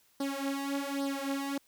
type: tone with flanger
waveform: sawtooth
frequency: 277.2 Hz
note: C#4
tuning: in tune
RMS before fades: -34 dBFS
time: 0.2-1.58 s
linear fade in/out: 5 ms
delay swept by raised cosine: 0.2 to 4.7 ms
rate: 1.2 Hz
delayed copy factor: +0.85
effects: white hiss -67 dBFS RMS until 1.67 s